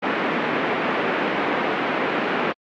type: band-pass noise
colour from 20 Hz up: pink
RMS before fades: -23 dBFS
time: 0.02-2.53 s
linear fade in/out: 20 ms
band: 220 to 2500 Hz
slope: 24 dB/octave
effects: AAC 64 kbps